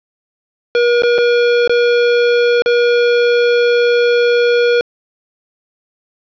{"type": "tone with dropouts", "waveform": "square", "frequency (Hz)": 479.1, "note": "A#4", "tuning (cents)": 47, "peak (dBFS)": -10, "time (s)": [0.75, 4.81], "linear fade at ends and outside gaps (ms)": 1, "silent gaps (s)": [[1.022, 1.034], [1.181, 1.185], [1.676, 1.695], [2.621, 2.66]], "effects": ["resampled to 11025 Hz", "8-bit"]}